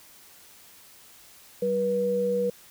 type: tone pair together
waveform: sine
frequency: 192.4 / 484.8 Hz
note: G3 / B4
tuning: -32 / -32 cents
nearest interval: octave + major third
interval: 1600 cents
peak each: -31 / -23 dBFS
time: 1.62-2.5 s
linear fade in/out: 5 ms
effects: white hiss -52 dBFS RMS until 2.7 s